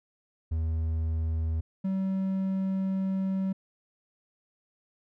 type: tone pair in turn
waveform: triangle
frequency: 80.4 / 191.22 Hz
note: E2 / G3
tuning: -43 / -43 cents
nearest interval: octave + minor third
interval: 1500 cents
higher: second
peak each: -24 dBFS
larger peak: neither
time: 0.51-1.61 / 1.84-3.53 s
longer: second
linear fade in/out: 10 ms
effects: none